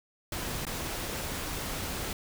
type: noise with dropouts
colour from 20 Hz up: pink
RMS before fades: -35 dBFS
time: 0.32-2.13 s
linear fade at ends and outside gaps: 2 ms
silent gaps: 0.652-0.667 s
effects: none